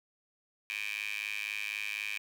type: tone with high-pass filter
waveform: 15% pulse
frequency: 104 Hz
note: G#2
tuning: 3 cents sharp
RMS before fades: -37 dBFS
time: 0.7-2.18 s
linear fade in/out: 0 ms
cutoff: 2400 Hz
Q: 8
effects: none